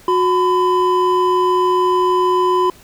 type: tone pair together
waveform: triangle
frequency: 364.9 / 1008 Hz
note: F#4 / B5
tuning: -24 / +35 cents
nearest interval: octave + tritone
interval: 1759 cents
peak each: -13 dBFS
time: 0.08-2.7 s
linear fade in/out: 2 ms
effects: pink hiss -45 dBFS RMS until 2.83 s